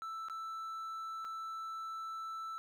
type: tone with dropouts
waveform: triangle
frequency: 1323 Hz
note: E6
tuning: 6 cents sharp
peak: -38 dBFS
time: 0.02-2.58 s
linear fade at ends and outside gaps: 0 ms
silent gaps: 0.285-0.298 / 1.246-1.25 s
effects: 13-bit